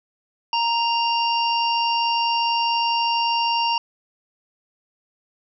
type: harmonic tone with a mistuned harmonic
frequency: 932.3 Hz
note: A#5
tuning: in tune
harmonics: 1 / 3 / 5 / 6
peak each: -20 / -24 / -31 / -30 dBFS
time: 0.53-3.78 s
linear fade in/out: 2 ms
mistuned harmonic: 6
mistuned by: -28 cents
effects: none